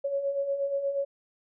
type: beating tone pair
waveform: sine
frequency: 550 / 558.4 Hz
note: C#5 / C#5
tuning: -14 / +13 cents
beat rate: 8.4 Hz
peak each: -35 / -27 dBFS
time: 0.04-1.05 s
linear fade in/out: 10 ms
effects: none